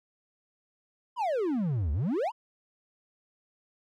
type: exponential two-way sweep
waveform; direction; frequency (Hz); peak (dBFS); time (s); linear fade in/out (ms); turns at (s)
triangle; down then up; 1046.5 to 68 to 1046.5; -24; 1.16-2.32; 50; 1.92
effects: none